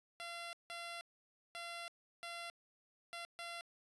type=tone bursts at uneven times; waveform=10% pulse; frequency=685 Hz; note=F5; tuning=34 cents flat; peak=-36 dBFS; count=6; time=0.2-0.53 / 0.7-1.01 / 1.55-1.88 / 2.23-2.5 / 3.13-3.25 / 3.39-3.61 s; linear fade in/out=0 ms; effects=resampled to 22050 Hz